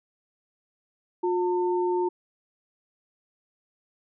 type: tone pair together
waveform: sine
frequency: 357.6 / 901 Hz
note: F4 / A5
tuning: +41 / +41 cents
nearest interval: octave + major third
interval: 1600 cents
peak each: -23 / -29 dBFS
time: 1.23-2.09 s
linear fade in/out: 10 ms
effects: none